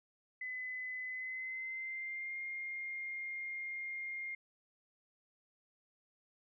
sine tone with pitch glide, 2016 to 2121 Hz, B6 to C7, +35 to +23 cents, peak -39 dBFS, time 0.41-4.35 s, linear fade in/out 5 ms, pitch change +88 cents, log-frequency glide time 1.05-2.37 s, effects none

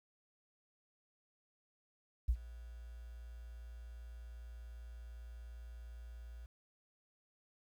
sine tone with ADSR envelope, 58.7 Hz, A#1, 13 cents sharp, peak -26 dBFS, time 2.28-6.46 s, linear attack 13 ms, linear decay 66 ms, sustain -21 dB, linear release 4 ms, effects 11-bit

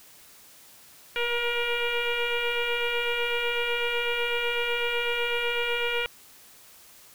sine tone with frequency modulation, 1426 Hz, F6, 36 cents sharp, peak -24 dBFS, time 1.16-6.06 s, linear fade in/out 0 ms, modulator 474 Hz, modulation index 3.3, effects white hiss -52 dBFS RMS until 7.14 s

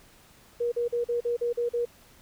sine tone bursts, 476.7 Hz, A#4, 39 cents sharp, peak -24 dBFS, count 8, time 0.6-1.854 s, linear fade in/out 10 ms, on 120 ms, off 42 ms, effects pink hiss -56 dBFS RMS until 2.21 s

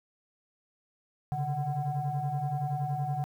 sine tone cluster, 133.9 / 144.5 / 746 Hz, C3 / D3 / F#5, +40 / -28 / +14 cents, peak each -33 / -31 / -32 dBFS, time 1.32-3.24 s, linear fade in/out 0 ms, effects tanh soft clip ceiling -23 dBFS + 10-bit

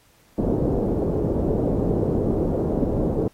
white low-pass noise, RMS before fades -22 dBFS, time 0.38-3.28 s, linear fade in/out 5 ms, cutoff 480 Hz, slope 24 dB/octave, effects pink hiss -58 dBFS RMS until 3.33 s + AAC 48 kbps

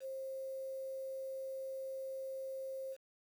sine tone with quantisation, 532 Hz, C5, 29 cents sharp, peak -40 dBFS, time 0-2.97 s, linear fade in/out 50 ms, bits 10, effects none

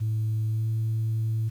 sine tone with pitch glide, 109.5 to 111.22 Hz, A2 to A2, -8 to +19 cents, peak -22 dBFS, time 0-1.5 s, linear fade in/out 20 ms, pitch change +27 cents, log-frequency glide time 0.47-0.67 s, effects tanh soft clip ceiling -21 dBFS + 9-bit

